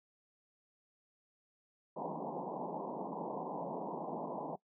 white band-pass noise, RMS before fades -41 dBFS, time 1.96-4.56 s, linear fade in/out 10 ms, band 150 to 1000 Hz, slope 96 dB/octave, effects noise-tail reverb RT60 0.1 s tail -20 dB re dry

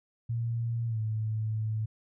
sine tone with pitch glide, 116.4 to 109.23 Hz, A#2 to A2, -2 to -12 cents, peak -28 dBFS, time 0.29-1.86 s, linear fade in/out 10 ms, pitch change -110 cents, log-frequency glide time 0.87-0.99 s, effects none

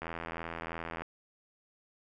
click train, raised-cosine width 0.5 ms, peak -23 dBFS, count 84, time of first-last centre 0.02-1.02 s, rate 83 Hz, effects none

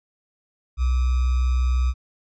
sine tone with sample-and-hold, 63 Hz, B1, 35 cents sharp, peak -17 dBFS, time 0.77-1.94 s, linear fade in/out 50 ms, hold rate 1225 Hz, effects resampled to 16000 Hz

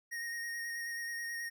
square tone with vibrato, 1864.7 Hz, A#6, in tune, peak -38 dBFS, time 0.11-1.5 s, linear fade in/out 20 ms, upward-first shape square, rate 9.3 Hz, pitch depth 13 cents each way, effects none

